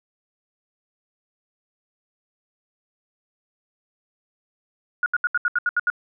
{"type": "tone bursts", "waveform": "sine", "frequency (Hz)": 1444, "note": "F#6", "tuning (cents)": -43, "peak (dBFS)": -17, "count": 9, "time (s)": [5.03, 5.901], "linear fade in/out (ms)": 2, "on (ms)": 31, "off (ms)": 74, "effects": []}